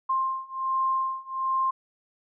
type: beating tone pair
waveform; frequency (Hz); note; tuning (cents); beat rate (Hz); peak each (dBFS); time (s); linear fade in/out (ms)
sine; 1055 / 1056.3; C6 / C6; +14 / +16; 1.3; -28 / -27; 0.09-1.71; 10
effects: none